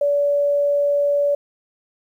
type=tone; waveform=sine; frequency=574 Hz; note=D5; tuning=40 cents flat; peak=-15 dBFS; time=0.01-1.35 s; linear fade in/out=5 ms; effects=9-bit